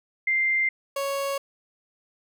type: tone pair in turn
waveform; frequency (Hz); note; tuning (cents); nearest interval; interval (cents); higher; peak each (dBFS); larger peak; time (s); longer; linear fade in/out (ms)
sine / 30% pulse; 2093 / 554.4; C7 / C#5; 0 / 0; octave + major seventh; 2300; first; -20 / -23; first; 0.27-0.69 / 0.96-1.38; neither; 5
effects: none